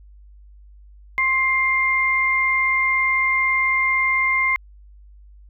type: tone pair together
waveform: sine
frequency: 1058.5 / 2106 Hz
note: C6 / C7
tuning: +20 / +11 cents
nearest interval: octave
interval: 1191 cents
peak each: -23 / -17 dBFS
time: 1.18-4.56 s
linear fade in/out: 0 ms
effects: added 50 Hz sine -43 dBFS peak until 5.49 s